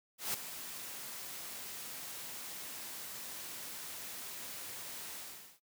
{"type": "noise with ADSR envelope", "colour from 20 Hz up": "white", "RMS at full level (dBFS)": -34, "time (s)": [0.18, 5.6], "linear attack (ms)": 160, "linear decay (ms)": 5, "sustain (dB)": -11, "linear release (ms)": 440, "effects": ["noise-tail reverb RT60 0.1 s tail -20 dB re dry", "high-pass 100 Hz 12 dB/octave"]}